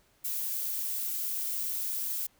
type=noise; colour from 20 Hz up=violet; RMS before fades=-33 dBFS; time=0.24-2.27 s; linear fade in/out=10 ms; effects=pink hiss -66 dBFS RMS until 2.39 s